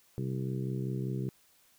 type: harmonic tone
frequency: 65.2 Hz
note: C2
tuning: 5 cents flat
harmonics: 2 / 3 / 4 / 5 / 6 / 7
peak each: -33 / -38 / -48 / -42 / -42 / -50 dBFS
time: 0.18-1.29 s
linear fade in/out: 0 ms
effects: white hiss -65 dBFS RMS until 1.78 s